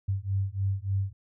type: beating tone pair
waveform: sine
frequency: 96 / 99.4 Hz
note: G2 / G2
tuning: -36 / +25 cents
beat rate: 3.4 Hz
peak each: -29 dBFS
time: 0.08-1.13 s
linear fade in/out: 10 ms
effects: none